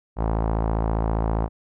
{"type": "tone with low-pass filter", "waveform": "sawtooth", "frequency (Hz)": 55, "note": "A1", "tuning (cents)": 0, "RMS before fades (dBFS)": -23, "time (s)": [0.16, 1.49], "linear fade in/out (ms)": 50, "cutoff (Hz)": 900, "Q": 2.1, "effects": []}